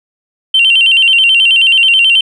sine tone with vibrato, 2925 Hz, F#7, 21 cents flat, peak -4 dBFS, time 0.54-2.21 s, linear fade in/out 5 ms, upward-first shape square, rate 9.3 Hz, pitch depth 100 cents each way, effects tanh soft clip ceiling 0 dBFS

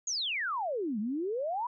sine exponential two-way sweep, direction down then up, 6870 to 200 to 1008 Hz, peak -30 dBFS, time 0.07-1.67 s, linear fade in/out 5 ms, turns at 0.99 s, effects none

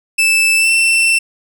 40% pulse tone with pitch glide, 2637 to 2686 Hz, E7 to E7, 0 to +32 cents, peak -9 dBFS, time 0.18-1.19 s, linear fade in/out 10 ms, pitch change +32 cents, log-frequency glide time 0.56-0.7 s, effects none

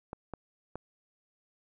clicks, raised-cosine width 1 ms, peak -24 dBFS, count 3, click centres 0.131 / 0.337 / 0.756 s, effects none

